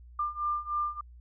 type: beating tone pair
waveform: sine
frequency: 1193 / 1196.3 Hz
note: D6 / D6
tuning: +27 / +32 cents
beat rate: 3.3 Hz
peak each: -33 / -31 dBFS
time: 0.19-1.01 s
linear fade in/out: 5 ms
effects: added 60 Hz sine -48 dBFS peak until 1.2 s